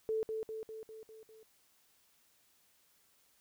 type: tone with echo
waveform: sine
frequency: 440 Hz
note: A4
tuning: in tune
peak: -31 dBFS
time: 0.09-0.23 s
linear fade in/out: 0 ms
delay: 200 ms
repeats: 6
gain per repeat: -4 dB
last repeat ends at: 1.43 s
effects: white hiss -70 dBFS RMS until 3.4 s